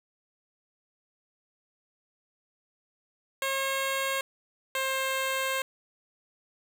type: tone pair in turn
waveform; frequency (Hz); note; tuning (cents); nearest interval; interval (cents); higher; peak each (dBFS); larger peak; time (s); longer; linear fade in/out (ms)
10% pulse; 540 / 530.7; C#5 / C5; -45 / +24; unison; 31; first; -19; neither; 3.42-4.21 / 4.75-5.62; second; 2
effects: none